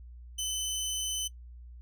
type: tone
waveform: 20% pulse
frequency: 3034 Hz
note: F#7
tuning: 43 cents sharp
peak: -26 dBFS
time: 0.38-1.28 s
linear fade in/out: 10 ms
effects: noise-tail reverb RT60 0.1 s tail -19 dB re dry + added 60 Hz sine -45 dBFS peak until 1.81 s